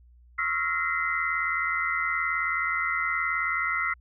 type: tone cluster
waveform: sine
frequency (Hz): 1103 / 1309 / 1388 / 1882 / 2050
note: C#6 / E6 / F6 / A#6 / C7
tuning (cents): -9 / -13 / -11 / +16 / -36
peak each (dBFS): -37 / -32 / -30 / -34 / -28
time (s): 0.38-3.94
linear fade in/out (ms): 10
effects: added 60 Hz sine -52 dBFS peak until 4 s